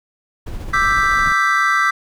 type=noise with tremolo; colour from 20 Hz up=brown; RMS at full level=-26 dBFS; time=0.46-1.33 s; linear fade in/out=10 ms; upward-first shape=sine; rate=14 Hz; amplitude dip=35%
type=chord; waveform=triangle; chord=E minor seventh; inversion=third; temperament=equal; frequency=1174.7 / 1318.5 / 1568 / 1975.5 Hz; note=D6 / E6 / G6 / B6; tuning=0 / 0 / 0 / 0 cents; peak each=-17 dBFS; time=0.73-1.91 s; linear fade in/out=10 ms
effects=none